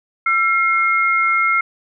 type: tone pair together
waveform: sine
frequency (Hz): 1349 / 2141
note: E6 / C7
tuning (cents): +40 / +39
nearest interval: minor sixth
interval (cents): 799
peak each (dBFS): -16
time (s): 0.26-1.61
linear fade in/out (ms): 5
effects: none